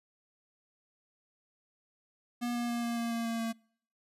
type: tone with pitch steps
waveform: square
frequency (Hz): 240.7 / 238.8 / 236.8 / 234.9 / 233 / 231.2 / 229.3 / 227.5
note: B3 / A#3 / A#3 / A#3 / A#3 / A#3 / A#3 / A#3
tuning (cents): -44 / +42 / +27 / +13 / -1 / -14 / -28 / -42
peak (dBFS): -32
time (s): 2.41-3.53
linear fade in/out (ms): 20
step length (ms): 140
effects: noise-tail reverb RT60 0.6 s tail -26 dB re dry + resampled to 32000 Hz